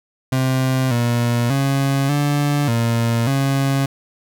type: tone with pitch steps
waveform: 30% pulse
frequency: 130.7 / 119.2 / 137.4 / 145 / 116.3 / 136.9 Hz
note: C3 / A#2 / C#3 / D3 / A#2 / C#3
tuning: -1 / +39 / -15 / -22 / -4 / -21 cents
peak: -13 dBFS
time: 0.32-3.86 s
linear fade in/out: 5 ms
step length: 590 ms
effects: none